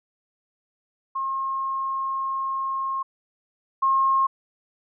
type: tone pair in turn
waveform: sine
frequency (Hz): 1074 / 1074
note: C6 / C6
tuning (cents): +45 / +45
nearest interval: unison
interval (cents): 0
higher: neither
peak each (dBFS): -24 / -17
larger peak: second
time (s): 1.15-3.03 / 3.82-4.27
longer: first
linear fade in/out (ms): 10
effects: none